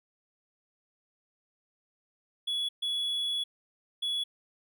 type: tone bursts at uneven times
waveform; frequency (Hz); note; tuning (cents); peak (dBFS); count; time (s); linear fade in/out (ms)
triangle; 3386; G#7; +33; -27; 3; 2.47-2.69 / 2.82-3.44 / 4.02-4.24; 10
effects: none